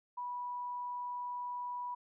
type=tone; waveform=sine; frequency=980 Hz; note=B5; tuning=14 cents flat; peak=-37 dBFS; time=0.17-1.95 s; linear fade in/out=10 ms; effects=none